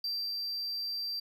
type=tone with ADSR envelope; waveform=triangle; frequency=4699 Hz; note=D8; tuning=in tune; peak=-30 dBFS; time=0.04-1.2 s; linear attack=3 ms; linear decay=290 ms; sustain=-2 dB; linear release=8 ms; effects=none